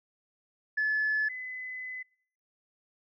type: tone pair in turn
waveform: sine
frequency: 1725 / 2017 Hz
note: A6 / B6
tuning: -35 / +36 cents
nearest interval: minor third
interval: 271 cents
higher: second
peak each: -24 / -36 dBFS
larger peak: first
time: 0.77-1.29 / 1.29-2.03 s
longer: second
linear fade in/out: 10 ms
effects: noise-tail reverb RT60 0.6 s tail -26 dB re dry + tanh soft clip ceiling -21 dBFS